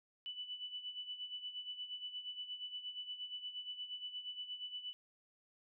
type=tone with tremolo; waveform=sine; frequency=2978 Hz; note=F#7; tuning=11 cents sharp; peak=-40 dBFS; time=0.26-4.93 s; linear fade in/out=0 ms; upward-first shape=sine; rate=8.5 Hz; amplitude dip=70%; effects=none